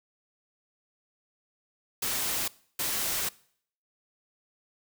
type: noise bursts at uneven times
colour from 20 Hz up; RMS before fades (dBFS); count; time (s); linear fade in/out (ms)
white; -30; 2; 2.02-2.48 / 2.79-3.29; 5
effects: noise-tail reverb RT60 0.6 s tail -22 dB re dry